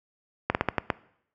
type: slowing click train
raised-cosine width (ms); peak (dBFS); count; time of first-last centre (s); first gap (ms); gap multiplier
0.5; -7; 6; 0.5-0.902; 49; 1.25
effects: noise-tail reverb RT60 0.7 s tail -20 dB re dry + high-pass 60 Hz 12 dB/octave